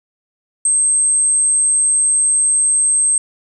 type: tone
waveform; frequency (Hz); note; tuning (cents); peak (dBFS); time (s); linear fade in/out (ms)
sine; 8350; C9; -5; -11; 0.65-3.18; 2
effects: none